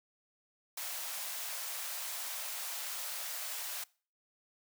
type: high-pass noise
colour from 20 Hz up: white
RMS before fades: -40 dBFS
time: 0.77-3.84 s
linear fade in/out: 5 ms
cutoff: 540 Hz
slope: 48 dB/octave
effects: noise-tail reverb RT60 0.4 s tail -23 dB re dry